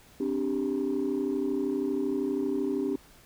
sine chord, C suspended second, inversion none, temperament just, 261.6 / 294.3 / 392.4 Hz, C4 / D4 / G4, 0 / +4 / +2 cents, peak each -30 / -29 / -29 dBFS, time 0.2-2.96 s, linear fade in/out 5 ms, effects tanh soft clip ceiling -21 dBFS + pink hiss -56 dBFS RMS until 3.25 s

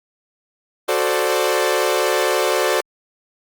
sawtooth chord, D dominant seventh, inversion first, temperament equal with one note detuned, 368.7 / 440 / 523.3 / 587.3 Hz, F#4 / A4 / C5 / D5, -6 / 0 / 0 / 0 cents, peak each -18 dBFS, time 0.88-2.81 s, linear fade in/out 10 ms, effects Opus 32 kbps

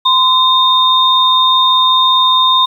sine tone pair together, 1028 / 3663 Hz, C6 / A#7, -31 / -31 cents, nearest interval octave + minor seventh, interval 2200 cents, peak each -10 dBFS, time 0.05-2.66 s, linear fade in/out 10 ms, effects 7-bit

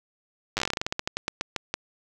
slowing click train, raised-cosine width 0.2 ms, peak -9 dBFS, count 21, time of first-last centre 0.57-1.74 s, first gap 9 ms, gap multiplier 1.17, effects none

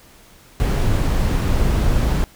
brown noise, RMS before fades -17 dBFS, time 0.6-2.24 s, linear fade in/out 0 ms, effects pink hiss -48 dBFS RMS until 2.35 s

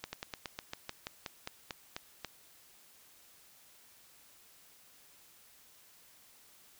slowing click train, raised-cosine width 0.2 ms, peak -21 dBFS, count 14, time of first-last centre 0.04-2.247 s, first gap 90 ms, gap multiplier 1.1, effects white hiss -61 dBFS RMS until 6.79 s

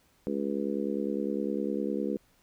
harmonic tone, 69.9 Hz, C#2, 15 cents sharp, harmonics 3 / 4 / 5 / 6 / 7, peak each -33 / -34 / -35 / -36 / -36 dBFS, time 0.27-2.17 s, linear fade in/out 0 ms, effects pink hiss -66 dBFS RMS until 2.42 s

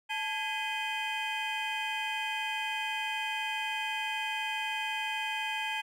triangle tone cluster, 874 / 1642 / 2032 / 2499 / 3124 Hz, A5 / G#6 / B6 / D#7 / G7, -12 / -20 / +49 / +7 / -7 cents, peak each -34 / -38 / -40 / -35 / -37 dBFS, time 0.09-5.82 s, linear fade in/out 20 ms, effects none

